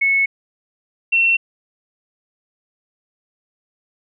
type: tone pair in turn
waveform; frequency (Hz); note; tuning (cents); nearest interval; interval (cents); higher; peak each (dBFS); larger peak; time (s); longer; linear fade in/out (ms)
sine; 2200 / 2711; C#7 / E7; -14 / +48; major third; 362; second; -13 / -12; second; 0.01-0.26 / 1.12-1.37; neither; 10
effects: none